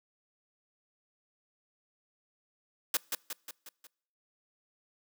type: noise with echo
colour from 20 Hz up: white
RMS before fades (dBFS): -28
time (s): 2.94-2.97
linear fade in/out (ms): 2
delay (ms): 180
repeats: 5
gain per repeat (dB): -5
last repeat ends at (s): 3.87
effects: noise-tail reverb RT60 0.7 s tail -26 dB re dry + high-pass 200 Hz 12 dB/octave